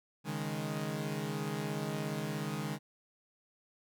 sawtooth chord, C# suspended second, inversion none, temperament equal, 138.59 / 155.56 / 207.7 Hz, C#3 / D#3 / G#3, 0 / 0 / 0 cents, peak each -37 / -34 / -35 dBFS, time 0.24-2.79 s, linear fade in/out 50 ms, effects none

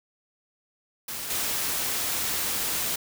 white noise with level steps, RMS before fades -34 / -28 dBFS, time 1.08-2.96 s, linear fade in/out 5 ms, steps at 1.3 s, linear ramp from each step 5 ms, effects none

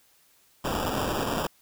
white noise with sample-and-hold, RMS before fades -28 dBFS, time 0.64-1.47 s, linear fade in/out 5 ms, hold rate 2100 Hz, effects white hiss -62 dBFS RMS until 1.61 s

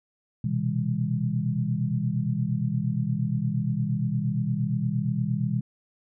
sine tone cluster, 121.1 / 129.7 / 160.9 / 201.1 Hz, B2 / C3 / E3 / G3, -34 / -15 / -42 / +44 cents, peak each -29 dBFS, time 0.44-5.61 s, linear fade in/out 5 ms, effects none

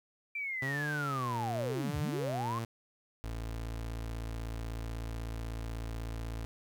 sine linear two-way sweep, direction down then up, 2363 to 64 to 1103 Hz, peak -34 dBFS, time 0.35-2.59 s, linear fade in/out 5 ms, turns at 1.98 s
sawtooth tone with vibrato, 130.81 Hz, C3, in tune, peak -31 dBFS, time 0.62-2.65 s, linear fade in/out 5 ms, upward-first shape sine, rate 0.89 Hz, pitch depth 230 cents each way
30% pulse tone, 56.2 Hz, A1, 37 cents sharp, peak -34 dBFS, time 3.24-6.45 s, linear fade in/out 0 ms
effects 11-bit

